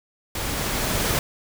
pink noise with level ramp, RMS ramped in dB -28 to -22 dBFS, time 0.35-1.19 s, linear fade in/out 2 ms, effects none

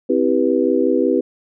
sine chord, C major seventh, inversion none, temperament just, 261.6 / 327 / 392.4 / 490.5 Hz, C4 / E4 / G4 / B4, 0 / -14 / +2 / -12 cents, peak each -19 dBFS, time 0.09-1.21 s, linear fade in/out 10 ms, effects none

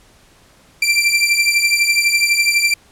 sawtooth beating tone pair, 2349 / 2361 Hz, D7 / D7, 0 / +9 cents, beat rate 12 Hz, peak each -12 dBFS, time 0.82-2.74 s, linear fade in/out 5 ms, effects pink hiss -50 dBFS RMS until 2.91 s + low-pass 11000 Hz 12 dB/octave

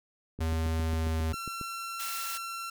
click train, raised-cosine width 3 ms, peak -27 dBFS, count 10, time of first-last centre 0.39-1.613 s, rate 7.36 Hz
square tone with pitch glide, 80.8 to 80.24 Hz, E2 to E2, -34 to -46 cents, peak -28 dBFS, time 0.4-1.33 s, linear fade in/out 10 ms, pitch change -12 cents, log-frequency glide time 0.85-1.21 s
sawtooth tone, 1355 Hz, E6, 47 cents sharp, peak -32 dBFS, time 1.33-2.7 s, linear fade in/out 5 ms
white high-pass noise, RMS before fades -38 dBFS, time 1.99-2.38 s, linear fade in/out 10 ms, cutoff 960 Hz, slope 12 dB/octave
effects none

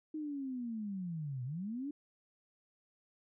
sine linear two-way sweep, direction down then up, 314.1 to 120.4 to 298.2 Hz, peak -37 dBFS, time 0.14-1.91 s, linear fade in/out 5 ms, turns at 1.44 s, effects none

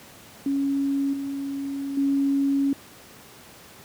sine tone with level steps, 277.2 Hz, C#4, in tune, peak -21 / -27 / -19 dBFS, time 0.46-2.73 s, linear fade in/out 2 ms, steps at 1.13 / 1.97 s, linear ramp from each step 5 ms, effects pink hiss -47 dBFS RMS until 3.84 s + high-pass 100 Hz 12 dB/octave

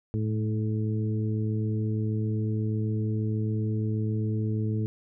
harmonic tone with a mistuned harmonic, 108.1 Hz, A2, 30 cents flat, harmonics 1 / 2 / 3 / 4, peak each -26 / -32 / -36 / -38 dBFS, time 0.14-4.86 s, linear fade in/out 0 ms, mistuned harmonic 1, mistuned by +25 cents, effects none

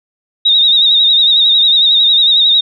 sine tone with vibrato, 3741 Hz, A#7, 5 cents sharp, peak -6 dBFS, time 0.45-2.61 s, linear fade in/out 10 ms, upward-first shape sine, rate 11 Hz, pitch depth 60 cents each way, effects none

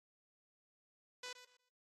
5% pulse tone with echo, 497.7 Hz, B4, 13 cents sharp, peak -33 dBFS, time 1.23-1.33 s, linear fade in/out 5 ms, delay 120 ms, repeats 3, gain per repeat -12 dB, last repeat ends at 1.69 s, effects AAC 32 kbps

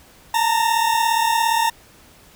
40% pulse tone pair together, 887 / 924.3 Hz, A5 / A#5, +14 / -15 cents, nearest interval minor second, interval 71 cents, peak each -20 / -17 dBFS, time 0.34-1.7 s, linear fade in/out 5 ms, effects pink hiss -49 dBFS RMS until 2.35 s

